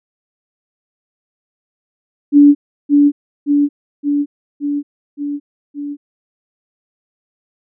sine tone with echo, 288.6 Hz, D4, 30 cents flat, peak -3 dBFS, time 2.32-2.55 s, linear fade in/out 50 ms, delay 570 ms, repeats 6, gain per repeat -3 dB, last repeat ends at 5.97 s, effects none

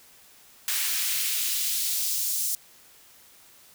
white noise with high-pass filter sweep, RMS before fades -27 dBFS, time 0.68-2.55 s, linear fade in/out 0 ms, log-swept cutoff 1600 to 6500 Hz, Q 0.97, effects white hiss -54 dBFS RMS until 3.74 s

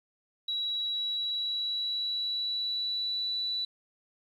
sine tone with pitch glide, 3894 to 3957 Hz, B7 to B7, -25 to +3 cents, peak -29 dBFS, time 0.48-3.65 s, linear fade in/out 5 ms, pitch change +28 cents, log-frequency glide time 0.81-3.3 s, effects 10-bit

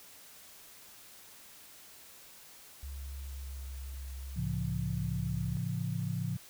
sine tone with pitch glide, 68.3 to 66.51 Hz, C#2 to C2, -25 to +29 cents, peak -39 dBFS, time 2.83-5.57 s, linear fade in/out 0 ms, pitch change -46 cents, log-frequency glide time 3.12-3.76 s
sine chord, A augmented, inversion none, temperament just, 110 / 137.5 / 171.88 Hz, A2 / C#3 / E#3, 0 / -14 / -27 cents, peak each -36 dBFS, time 4.36-6.37 s, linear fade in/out 10 ms
effects white hiss -54 dBFS RMS until 6.49 s

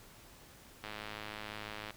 click train, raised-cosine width 0.3 ms, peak -26 dBFS, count 114, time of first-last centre 0.84-1.906 s, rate 106 Hz, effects pink hiss -57 dBFS RMS until 1.96 s

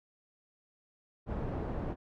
pink low-pass noise, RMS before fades -36 dBFS, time 1.26-1.96 s, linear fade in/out 50 ms, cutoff 740 Hz, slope 12 dB/octave, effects none

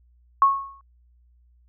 sine tone with exponential decay, 1098 Hz, C#6, 17 cents flat, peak -10 dBFS, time 0.42-0.81 s, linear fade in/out 1 ms, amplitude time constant 83 ms, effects added 60 Hz sine -55 dBFS peak until 1.68 s

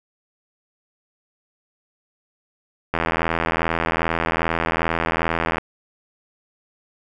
click train, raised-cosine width 0.5 ms, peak -5 dBFS, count 219, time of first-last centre 2.94-5.582 s, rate 82.5 Hz, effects none

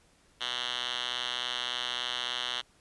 5% pulse tone with band-pass filter, 123.47 Hz, B2, in tune, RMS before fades -34 dBFS, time 0.4-2.62 s, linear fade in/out 20 ms, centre 3000 Hz, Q 3.8, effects pink hiss -64 dBFS RMS until 2.8 s + resampled to 24000 Hz

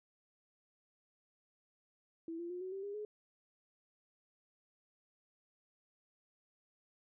sine tone with pitch steps, 329.6 / 343.4 / 357.8 / 372.8 / 388.4 / 404.6 / 421.6 Hz, E4 / F4 / F4 / F#4 / G4 / G#4 / G#4, 0 / -29 / +42 / +13 / -16 / -45 / +26 cents, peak -40 dBFS, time 2.28-3.05 s, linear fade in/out 2 ms, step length 110 ms, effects none

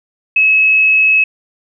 sine tone, 2577 Hz, E7, 40 cents flat, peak -7 dBFS, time 0.36-1.24 s, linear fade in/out 5 ms, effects none

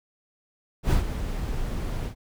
brown noise with ADSR envelope, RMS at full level -18 dBFS, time 0.83-2.15 s, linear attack 89 ms, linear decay 110 ms, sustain -11 dB, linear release 95 ms, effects none

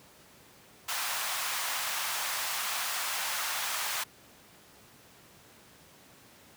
pink high-pass noise, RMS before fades -33 dBFS, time 0.88-4.04 s, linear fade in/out 10 ms, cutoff 820 Hz, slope 24 dB/octave, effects pink hiss -56 dBFS RMS until 6.56 s + high-pass 100 Hz 12 dB/octave

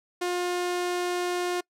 sawtooth tone, 355.9 Hz, F4, 33 cents sharp, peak -22 dBFS, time 0.21-1.61 s, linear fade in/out 10 ms, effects noise-tail reverb RT60 0.1 s tail -25 dB re dry + low-pass 11000 Hz 12 dB/octave

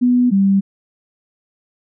sine tone pair in turn, 246.8 / 195.89 Hz, B3 / G3, -1 / -1 cents, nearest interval major third, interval 400 cents, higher first, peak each -10 dBFS, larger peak neither, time 0.01-0.31 / 0.31-0.61 s, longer neither, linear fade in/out 20 ms, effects none

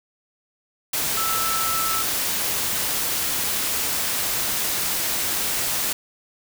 sine tone in noise, 1318.5 Hz, E6, in tune, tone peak -25 dBFS, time 1.17-2.02 s, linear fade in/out 5 ms, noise white, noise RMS -24 dBFS, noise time 0.93-5.93 s, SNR -4 dB, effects none

